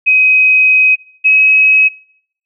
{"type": "tone pair in turn", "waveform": "sine", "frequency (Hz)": [2526, 2552], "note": ["D#7", "D#7"], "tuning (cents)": [26, 43], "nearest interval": "unison", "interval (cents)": 17, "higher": "second", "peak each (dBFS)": -5, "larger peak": "neither", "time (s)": [[0.06, 0.96], [1.24, 1.89]], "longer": "first", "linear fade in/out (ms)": 20, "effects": ["noise-tail reverb RT60 0.7 s tail -25 dB re dry"]}